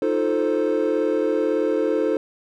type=chord; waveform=triangle; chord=F dominant seventh; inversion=third; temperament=equal; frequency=311.1 / 349.2 / 440 / 523.3 Hz; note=Eb4 / F4 / A4 / C5; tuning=0 / 0 / 0 / 0 cents; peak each=-22 / -24 / -20 / -22 dBFS; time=0.02-2.17 s; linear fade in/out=2 ms; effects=tanh soft clip ceiling -9 dBFS